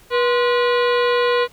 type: harmonic tone with a mistuned harmonic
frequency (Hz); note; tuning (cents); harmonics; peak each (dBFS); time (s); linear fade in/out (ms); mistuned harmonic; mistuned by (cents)
485.1; B4; -31; 1 / 2 / 3 / 4 / 5 / 6 / 7 / 8 / 9; -16 / -22 / -26 / -28 / -30 / -32 / -33 / -34 / -35; 0.1-1.48; 50; 2; +120
effects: pink hiss -50 dBFS RMS until 1.52 s